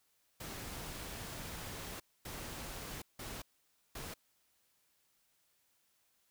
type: noise bursts at uneven times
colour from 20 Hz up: pink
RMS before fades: -45 dBFS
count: 4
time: 0.4-2 / 2.25-3.02 / 3.19-3.42 / 3.95-4.14 s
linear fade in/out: 5 ms
effects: white hiss -75 dBFS RMS until 6.3 s